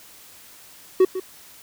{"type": "tone with echo", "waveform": "triangle", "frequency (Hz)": 373.9, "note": "F#4", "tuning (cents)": 18, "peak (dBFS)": -9, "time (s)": [1, 1.05], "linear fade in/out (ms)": 5, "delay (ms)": 150, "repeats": 1, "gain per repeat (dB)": -13, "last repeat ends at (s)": 1.2, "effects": ["white hiss -47 dBFS RMS until 1.62 s"]}